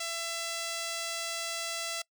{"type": "tone", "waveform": "5% pulse", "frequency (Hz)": 670, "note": "E5", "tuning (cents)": 28, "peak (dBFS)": -22, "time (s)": [0, 2.02], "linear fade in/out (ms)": 5, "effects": ["noise-tail reverb RT60 0.1 s tail -23 dB re dry"]}